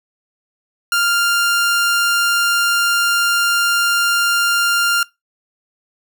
sawtooth tone, 1396.9 Hz, F6, in tune, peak -10 dBFS, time 0.92-5.03 s, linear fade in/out 2 ms, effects noise-tail reverb RT60 0.2 s tail -22 dB re dry

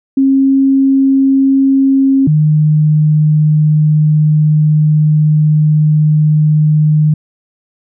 sine tone pair in turn, 270.1 / 152.69 Hz, C#4 / D#3, -45 / -32 cents, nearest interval minor seventh, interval 987 cents, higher first, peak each -6 dBFS, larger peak neither, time 0.17-2.27 / 2.27-7.14 s, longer second, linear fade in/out 5 ms, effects none

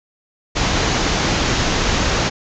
pink low-pass noise, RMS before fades -18 dBFS, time 0.55-2.3 s, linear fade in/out 20 ms, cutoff 7000 Hz, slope 96 dB/octave, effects none

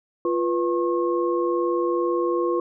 sine tone cluster, 347.7 / 490.2 / 1082 Hz, F4 / B4 / C#6, -8 / -13 / -42 cents, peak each -22 / -25 / -28 dBFS, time 0.25-2.6 s, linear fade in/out 2 ms, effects none

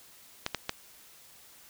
clicks, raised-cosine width 0.2 ms, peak -12 dBFS, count 3, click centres 0.464 / 0.547 / 0.694 s, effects white hiss -55 dBFS RMS until 1.69 s

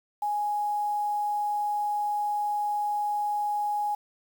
sine tone with quantisation, 830.6 Hz, G#5, in tune, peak -25 dBFS, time 0.22-3.95 s, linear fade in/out 5 ms, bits 8, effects none

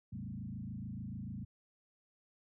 sine tone with frequency modulation, 159.1 Hz, D#3, 39 cents sharp, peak -40 dBFS, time 0.12-1.45 s, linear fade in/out 10 ms, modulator 26.9 Hz, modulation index 2.7, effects none

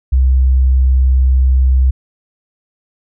sine tone, 64.8 Hz, C2, 16 cents flat, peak -7 dBFS, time 0.12-1.91 s, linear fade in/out 10 ms, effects none

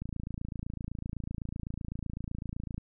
click train, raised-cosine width 5 ms, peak -24 dBFS, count 78, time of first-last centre 0.02-2.78 s, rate 27.9 Hz, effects none

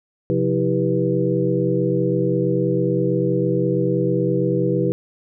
sine tone cluster, 131 / 177.1 / 325.4 / 394.6 / 490.8 Hz, C3 / F3 / E4 / G4 / B4, +2 / +24 / -22 / +11 / -11 cents, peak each -23 dBFS, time 0.3-4.92 s, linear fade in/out 0 ms, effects none

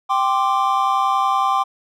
triangle chord, G suspended fourth, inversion none, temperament just, 784 / 1045.3 / 1176 Hz, G5 / C6 / D6, 0 / -2 / +2 cents, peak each -18 dBFS, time 0.09-1.64 s, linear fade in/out 20 ms, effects none

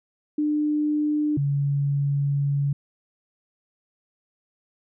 sine tone pair in turn, 299.7 / 141.44 Hz, D4 / C#3, +35 / +35 cents, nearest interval octave + minor second, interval 1300 cents, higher first, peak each -20 dBFS, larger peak neither, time 0.38-1.37 / 1.37-2.73 s, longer second, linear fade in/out 5 ms, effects none

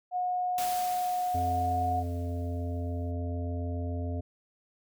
sine tone, 725 Hz, F#5, 35 cents flat, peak -27 dBFS, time 0.11-2.04 s, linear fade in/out 50 ms
white noise with exponential decay, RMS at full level -36 dBFS, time 0.58-3.11 s, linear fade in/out 1 ms, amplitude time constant 550 ms
harmonic tone, 86.9 Hz, F2, 8 cents flat, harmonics 1 / 3 / 5 / 7 / 8, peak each -31 / -38 / -44 / -43 / -46 dBFS, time 1.34-4.21 s, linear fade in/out 10 ms
effects none

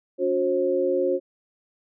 sine tone cluster, 284.8 / 364 / 536 Hz, C#4 / F#4 / C5, +47 / -28 / +42 cents, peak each -30 / -23 / -23 dBFS, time 0.18-1.2 s, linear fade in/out 50 ms, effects none

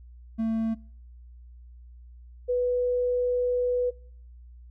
triangle / sine tone pair in turn, 224 / 493.9 Hz, A3 / B4, +31 / 0 cents, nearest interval octave + major second, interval 1369 cents, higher second, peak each -22 dBFS, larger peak neither, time 0.38-0.75 / 2.48-3.91 s, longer second, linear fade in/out 20 ms, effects noise-tail reverb RT60 0.6 s tail -26 dB re dry + added 60 Hz sine -45 dBFS peak until 4.7 s

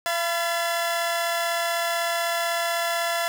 sawtooth tone cluster, 680 / 1002 / 1718 Hz, F5 / B5 / A6, -46 / +25 / -42 cents, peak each -21 / -28 / -26 dBFS, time 0.06-3.28 s, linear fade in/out 0 ms, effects none

